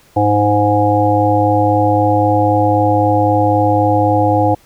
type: harmonic tone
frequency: 103.83 Hz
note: G#2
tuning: in tune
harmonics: 1 / 3 / 5 / 7 / 8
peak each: -16 / -16 / -16 / -16 / -16 dBFS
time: 0.16-4.55 s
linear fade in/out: 10 ms
effects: pink hiss -49 dBFS RMS until 4.65 s